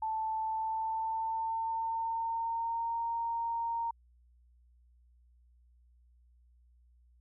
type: tone with pitch glide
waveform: sine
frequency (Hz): 880 to 925.9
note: A5 to A#5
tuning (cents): 0 to -12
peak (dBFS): -31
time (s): 0.02-3.91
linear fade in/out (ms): 5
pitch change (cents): +88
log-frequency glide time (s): 0.41-3.02
effects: added 60 Hz sine -61 dBFS peak until 7.2 s